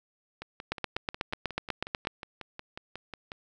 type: two click trains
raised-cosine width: 0.3 ms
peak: -13 / -23 dBFS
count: 12 / 17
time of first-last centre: 0.72-2.071 / 0.42-3.319 s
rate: 8.14 / 5.52 Hz
effects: none